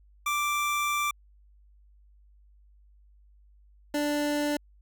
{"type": "tone pair in turn", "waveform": "25% pulse", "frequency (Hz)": [1174.7, 293.7], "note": ["D6", "D4"], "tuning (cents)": [0, 0], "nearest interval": "2 octaves", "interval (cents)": 2400, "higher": "first", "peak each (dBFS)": -22, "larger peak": "neither", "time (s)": [[0.26, 1.11], [3.94, 4.57]], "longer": "first", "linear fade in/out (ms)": 5, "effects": ["added 50 Hz sine -55 dBFS peak until 4.81 s"]}